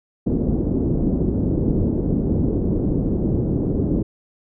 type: low-pass noise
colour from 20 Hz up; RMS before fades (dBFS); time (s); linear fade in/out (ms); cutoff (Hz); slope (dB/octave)
white; -20; 0.26-4.03; 10; 350; 24
effects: none